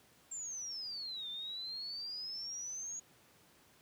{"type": "exponential two-way sweep", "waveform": "sine", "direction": "down then up", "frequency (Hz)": [7459, 3554, 6730], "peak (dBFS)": -40, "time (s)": [0.31, 3], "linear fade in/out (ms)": 10, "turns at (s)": 1.29, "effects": ["pink hiss -65 dBFS RMS until 3.81 s", "high-pass 100 Hz 12 dB/octave"]}